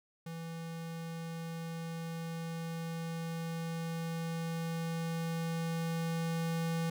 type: tone with level ramp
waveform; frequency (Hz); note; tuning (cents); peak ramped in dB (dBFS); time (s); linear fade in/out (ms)
square; 165.2; E3; +4; -41 to -32; 0.26-6.9; 5
effects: none